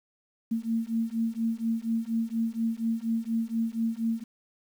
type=beating tone pair; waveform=sine; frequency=225.2 / 229.4 Hz; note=A3 / A#3; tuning=+40 / -28 cents; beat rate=4.2 Hz; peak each=-29 dBFS; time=0.51-4.24 s; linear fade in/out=10 ms; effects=9-bit